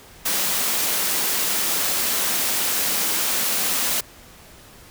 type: high-pass noise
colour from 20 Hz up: white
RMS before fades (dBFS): -22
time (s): 0.25-4.01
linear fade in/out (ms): 10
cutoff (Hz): 160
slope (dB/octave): 48
effects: pink hiss -46 dBFS RMS until 4.9 s